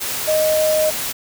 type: tone in noise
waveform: sine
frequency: 621 Hz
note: D#5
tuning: 3 cents flat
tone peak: -14 dBFS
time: 0.27-0.91 s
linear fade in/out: 20 ms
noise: white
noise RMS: -24 dBFS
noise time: 0-1.13 s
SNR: +7 dB
effects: none